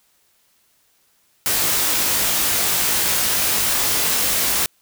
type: noise with comb filter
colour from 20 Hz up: white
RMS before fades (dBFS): -19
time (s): 1.46-4.66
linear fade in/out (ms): 0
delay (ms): 19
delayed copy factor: +0.6
effects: white hiss -61 dBFS RMS until 4.81 s